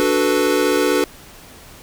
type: chord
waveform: square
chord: B minor seventh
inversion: first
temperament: equal with one note detuned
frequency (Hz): 293.7 / 370 / 438.5 / 493.9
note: D4 / F#4 / A4 / B4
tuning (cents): 0 / 0 / -6 / 0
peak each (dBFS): -21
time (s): 0-1.04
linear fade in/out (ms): 0
effects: pink hiss -42 dBFS RMS until 1.82 s